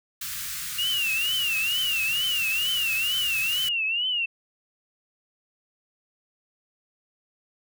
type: band-stop noise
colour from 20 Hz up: white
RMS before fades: -33 dBFS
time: 0.21-3.69 s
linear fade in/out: 5 ms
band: 180 to 1200 Hz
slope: 48 dB/octave
type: tone with vibrato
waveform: sine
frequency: 2801 Hz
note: F7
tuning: 4 cents sharp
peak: -23 dBFS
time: 0.78-4.26 s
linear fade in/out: 10 ms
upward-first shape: triangle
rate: 2.2 Hz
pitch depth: 170 cents each way
effects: none